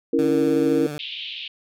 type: chord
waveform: sine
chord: A# diminished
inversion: first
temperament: equal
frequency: 277.2 / 329.6 / 466.2 Hz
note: C#4 / E4 / A#4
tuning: 0 / 0 / 0 cents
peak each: -21 dBFS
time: 0.13-0.87 s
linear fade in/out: 5 ms
type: tone with vibrato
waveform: 15% pulse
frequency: 148.3 Hz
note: D3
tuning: 17 cents sharp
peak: -23 dBFS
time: 0.19-0.98 s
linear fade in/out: 0 ms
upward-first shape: square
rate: 16 Hz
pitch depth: 33 cents each way
type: band-pass noise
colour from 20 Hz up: pink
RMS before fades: -33 dBFS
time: 0.99-1.48 s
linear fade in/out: 5 ms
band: 2700 to 3600 Hz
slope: 48 dB/octave
effects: none